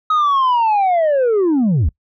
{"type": "linear sweep", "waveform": "sine", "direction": "down", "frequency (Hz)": [1272, 59.5], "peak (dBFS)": -9, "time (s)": [0.1, 1.89], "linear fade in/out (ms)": 5, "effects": ["noise-tail reverb RT60 0.1 s tail -26 dB re dry", "tanh soft clip ceiling -11 dBFS"]}